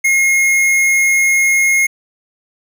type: tone with hard clipping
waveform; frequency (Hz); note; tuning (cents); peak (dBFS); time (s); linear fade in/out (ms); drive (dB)
sine; 2151; C7; +47; -11; 0.04-1.87; 10; 16
effects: none